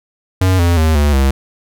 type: tone with pitch steps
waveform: square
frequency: 93.2 / 85.96 / 79.28 / 73.12 / 67.44 Hz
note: F#2 / F2 / D#2 / D2 / C#2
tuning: +13 / -27 / +33 / -7 / -47 cents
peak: -10 dBFS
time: 0.41-1.31 s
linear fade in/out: 5 ms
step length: 180 ms
effects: none